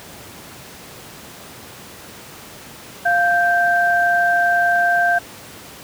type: tone pair together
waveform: sine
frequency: 698.5 / 1568.1 Hz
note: F5 / G6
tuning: 0 / 0 cents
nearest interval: octave + major second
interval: 1400 cents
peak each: -16 dBFS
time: 3.05-5.19 s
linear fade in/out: 10 ms
effects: pink hiss -38 dBFS RMS until 5.83 s + high-pass 100 Hz 12 dB/octave